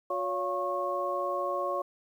sine tone cluster, 360.9 / 563 / 698 / 1092 Hz, F#4 / C#5 / F5 / C#6, -43 / +27 / -1 / -26 cents, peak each -37 / -32 / -37 / -32 dBFS, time 0.1-1.82 s, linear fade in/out 5 ms, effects 10-bit

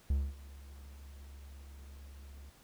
triangle tone with ADSR envelope, 69.3 Hz, C#2, in tune, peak -24 dBFS, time 0.1-2.5 s, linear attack 4 ms, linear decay 230 ms, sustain -22 dB, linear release 6 ms, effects pink hiss -62 dBFS RMS until 2.63 s

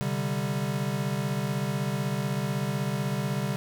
square chord, C suspended second, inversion none, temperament equal, 130.81 / 146.83 / 196 Hz, C3 / D3 / G3, 0 / 0 / 0 cents, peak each -32 dBFS, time 0.01-3.56 s, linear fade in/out 0 ms, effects none

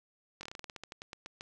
slowing click train, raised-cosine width 0.2 ms, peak -26 dBFS, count 16, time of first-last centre 0.41-1.409 s, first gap 21 ms, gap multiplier 1.15, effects none

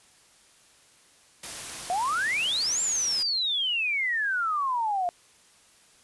white noise, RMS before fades -37 dBFS, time 1.43-3.23 s, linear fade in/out 5 ms
sine exponential two-way sweep, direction up then down, 690 to 7459 to 690 Hz, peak -24 dBFS, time 1.9-5.09 s, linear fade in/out 0 ms, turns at 2.81 s
effects white hiss -58 dBFS RMS until 6.03 s + resampled to 24000 Hz

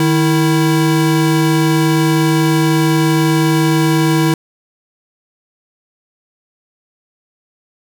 square tone pair together, 154.13 / 326.6 Hz, D#3 / E4, -16 / -16 cents, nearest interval octave + minor second, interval 1300 cents, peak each -14 dBFS, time 0-4.34 s, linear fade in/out 2 ms, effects none

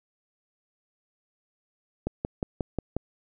click train, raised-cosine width 2 ms, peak -14 dBFS, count 6, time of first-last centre 2.07-2.966 s, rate 5.58 Hz, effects none

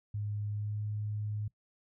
sine tone with pitch glide, 104 to 105.33 Hz, G#2 to G#2, +3 to +25 cents, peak -33 dBFS, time 0.14-1.48 s, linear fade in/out 5 ms, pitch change +22 cents, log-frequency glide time 0.5-0.81 s, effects noise-tail reverb RT60 0.1 s tail -21 dB re dry

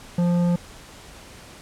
sine tone with tanh clipping, 174.61 Hz, F3, in tune, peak -19 dBFS, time 0.18-0.56 s, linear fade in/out 5 ms, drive 11 dB, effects pink hiss -44 dBFS RMS until 1.61 s + low-pass 10000 Hz 12 dB/octave

